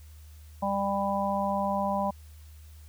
harmonic tone, 198.4 Hz, G3, 21 cents sharp, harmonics 1 / 3 / 4 / 5, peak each -31 / -31 / -31 / -31 dBFS, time 0.62-2.11 s, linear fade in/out 10 ms, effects added 76 Hz sine -46 dBFS peak until 2.88 s + white hiss -60 dBFS RMS until 2.88 s

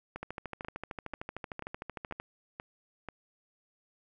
two click trains, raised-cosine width 0.5 ms, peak -24 / -23 dBFS, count 7 / 27, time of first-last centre 0.16-3.087 / 0.23-2.2 s, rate 2.05 / 13.2 Hz, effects none

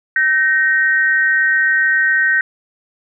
sine tone pair together, 1541 / 1868.1 Hz, G6 / A#6, -30 / +3 cents, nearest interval minor third, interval 333 cents, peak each -14 dBFS, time 0.16-2.41 s, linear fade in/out 2 ms, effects none

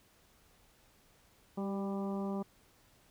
harmonic tone with a mistuned harmonic, 197.6 Hz, G3, 14 cents sharp, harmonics 1 / 2 / 3 / 4 / 5 / 6, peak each -35 / -41 / -45 / -47 / -49 / -51 dBFS, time 1.57-2.43 s, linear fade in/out 10 ms, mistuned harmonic 2, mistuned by -23 cents, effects pink hiss -66 dBFS RMS until 3.1 s

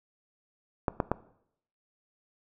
clicks, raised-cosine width 1 ms, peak -11 dBFS, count 3, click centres 0.882 / 1.002 / 1.116 s, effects noise-tail reverb RT60 0.7 s tail -18 dB re dry

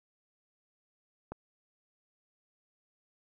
click, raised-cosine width 1 ms, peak -25 dBFS, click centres 1.32 s, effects none

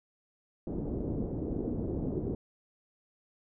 white low-pass noise, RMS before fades -34 dBFS, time 0.67-2.35 s, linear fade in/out 2 ms, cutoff 400 Hz, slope 24 dB/octave, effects none

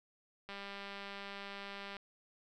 click train, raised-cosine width 0.3 ms, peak -30 dBFS, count 295, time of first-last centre 0.49-1.967 s, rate 199 Hz, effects none

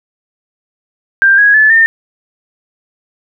sine tone with pitch steps, 1585 / 1657.1 / 1732.5 / 1811.2 Hz, G6 / G#6 / A6 / A6, +19 / -4 / -27 / +50 cents, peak -4 dBFS, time 1.22-1.86 s, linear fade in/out 0 ms, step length 160 ms, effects none

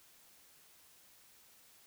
silence, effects white hiss -63 dBFS RMS until 1.86 s

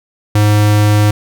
square tone, 104.8 Hz, G#2, 16 cents sharp, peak -8 dBFS, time 0.35-1.11 s, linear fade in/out 5 ms, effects none

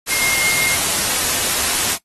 sine tone in noise, 2131 Hz, C7, 31 cents sharp, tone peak -19 dBFS, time 0.09-0.77 s, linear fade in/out 50 ms, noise white, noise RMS -18 dBFS, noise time 0.06-1.98 s, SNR -4 dB, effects noise-tail reverb RT60 0.1 s tail -18 dB re dry + AAC 32 kbps

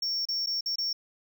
triangle tone with dropouts, 5480 Hz, F8, 34 cents flat, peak -26 dBFS, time 0.02-0.93 s, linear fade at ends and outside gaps 5 ms, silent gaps 0.254-0.286 / 0.462-0.47 / 0.609-0.659 / 0.758-0.783 s, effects none

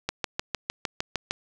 click train, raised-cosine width 0.2 ms, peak -9 dBFS, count 9, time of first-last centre 0.09-1.31 s, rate 6.56 Hz, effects none

